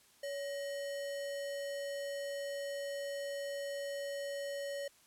sine tone with sample-and-hold, 563 Hz, C#5, 27 cents sharp, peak -37 dBFS, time 0.23-4.88 s, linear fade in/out 5 ms, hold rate 2450 Hz, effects white hiss -65 dBFS RMS until 5.06 s + low-pass 12000 Hz 12 dB/octave

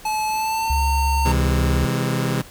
square tone with pitch glide, 862 to 910.1 Hz, A5 to A#5, -36 to -42 cents, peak -21 dBFS, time 0.05-1.32 s, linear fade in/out 5 ms, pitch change +94 cents, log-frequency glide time 0.27-0.81 s
sine tone, 69.9 Hz, C#2, 15 cents sharp, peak -18 dBFS, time 0.7-1.85 s, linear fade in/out 0 ms
sawtooth chord, C augmented, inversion none, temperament just, 130.81 / 163.52 / 204.4 Hz, C3 / E3 / G#3, 0 / -14 / -27 cents, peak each -18 / -21 / -22 dBFS, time 1.25-2.42 s, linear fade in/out 10 ms
effects pink hiss -43 dBFS RMS until 2.5 s

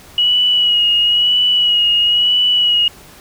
sine tone with vibrato, 2913 Hz, F#7, 28 cents flat, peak -10 dBFS, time 0.18-2.88 s, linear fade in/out 2 ms, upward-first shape sine, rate 1 Hz, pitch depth 30 cents each way, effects pink hiss -41 dBFS RMS until 3.2 s

